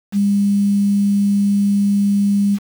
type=tone with quantisation; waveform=sine; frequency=201.5 Hz; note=G3; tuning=48 cents sharp; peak=-12 dBFS; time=0.12-2.59 s; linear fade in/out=50 ms; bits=6; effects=none